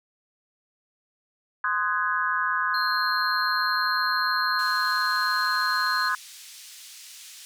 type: chord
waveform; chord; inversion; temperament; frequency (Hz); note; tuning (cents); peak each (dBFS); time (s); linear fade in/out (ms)
sine; Ab dominant seventh; first; just; 1038.3 / 1245.9 / 1495.1 / 1661.2; C6 / Eb6 / Gb6 / Ab6; -14 / +2 / +18 / 0; -28; 1.64-6.15; 2
type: tone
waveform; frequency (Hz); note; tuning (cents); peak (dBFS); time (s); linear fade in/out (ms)
triangle; 4186; C8; 0; -28; 2.74-6.09; 5
type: band-pass noise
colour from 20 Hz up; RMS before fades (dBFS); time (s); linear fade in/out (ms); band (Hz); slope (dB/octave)
white; -45; 4.59-7.45; 0; 2800 to 7900; 12
effects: none